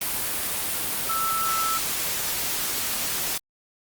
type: tone in noise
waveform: sine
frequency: 1319 Hz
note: E6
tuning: 1 cent sharp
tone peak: -24 dBFS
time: 1.09-1.78 s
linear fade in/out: 5 ms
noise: white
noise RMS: -27 dBFS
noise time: 0.01-3.38 s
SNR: 0 dB
effects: Opus 32 kbps